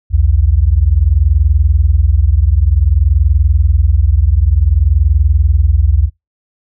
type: tone pair together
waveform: sine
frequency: 61.76 / 82.3 Hz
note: B1 / E2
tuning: +1 / -2 cents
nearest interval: perfect fourth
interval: 497 cents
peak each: -10 dBFS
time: 0.1-6.1 s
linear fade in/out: 50 ms
effects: noise-tail reverb RT60 0.2 s tail -25 dB re dry